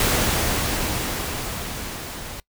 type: noise with level ramp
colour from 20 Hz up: pink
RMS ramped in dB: -19 to -35 dBFS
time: 0-2.4 s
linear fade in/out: 2 ms
effects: noise-tail reverb RT60 0.1 s tail -22 dB re dry